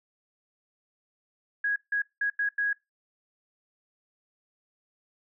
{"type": "tone bursts at uneven times", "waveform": "sine", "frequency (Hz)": 1656, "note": "G#6", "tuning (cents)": -5, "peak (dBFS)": -24, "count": 5, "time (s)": [[1.64, 1.76], [1.92, 2.02], [2.21, 2.3], [2.39, 2.49], [2.58, 2.73]], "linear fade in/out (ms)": 5, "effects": ["noise-tail reverb RT60 0.2 s tail -22 dB re dry"]}